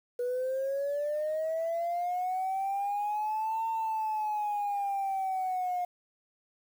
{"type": "linear two-way sweep", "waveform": "sine", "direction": "up then down", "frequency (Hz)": [484.6, 904, 712], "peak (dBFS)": -27, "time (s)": [0.19, 5.85], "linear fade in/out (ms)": 5, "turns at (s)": 3.67, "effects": ["tanh soft clip ceiling -26 dBFS", "9-bit"]}